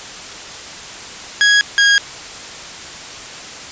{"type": "tone pair in turn", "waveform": "sawtooth", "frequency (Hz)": [1659, 1636.2], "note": ["G#6", "G#6"], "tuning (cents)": [-2, -26], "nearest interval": "unison", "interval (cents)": 24, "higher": "first", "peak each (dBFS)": -5, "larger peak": "neither", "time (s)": [[1.41, 1.61], [1.78, 1.98]], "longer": "neither", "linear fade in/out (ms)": 0, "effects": ["white hiss -31 dBFS RMS until 3.71 s", "resampled to 16000 Hz"]}